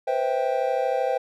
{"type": "chord", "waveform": "triangle", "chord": "C major seventh", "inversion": "third", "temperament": "just", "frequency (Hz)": [490.5, 523.3, 654.1, 784.9], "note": ["B4", "C5", "E5", "G5"], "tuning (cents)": [-12, 0, -14, 2], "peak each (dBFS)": [-27, -23, -27, -25], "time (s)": [0.07, 1.18], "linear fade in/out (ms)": 10, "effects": []}